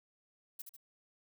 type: noise with echo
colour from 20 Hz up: violet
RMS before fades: -44 dBFS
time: 0.59-0.62 s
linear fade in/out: 5 ms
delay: 73 ms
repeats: 2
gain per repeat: -5 dB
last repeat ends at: 0.766 s
effects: none